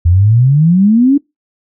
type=exponential sweep; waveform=sine; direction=up; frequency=82.41 to 292.1 Hz; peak=-5 dBFS; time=0.05-1.18 s; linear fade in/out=10 ms; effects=noise-tail reverb RT60 0.2 s tail -24 dB re dry